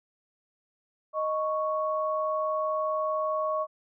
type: tone pair together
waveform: sine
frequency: 622.3 / 1108.8 Hz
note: D#5 / C#6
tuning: 0 / 0 cents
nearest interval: minor seventh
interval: 1000 cents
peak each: -28 / -29 dBFS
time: 1.13-3.67 s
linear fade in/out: 50 ms
effects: none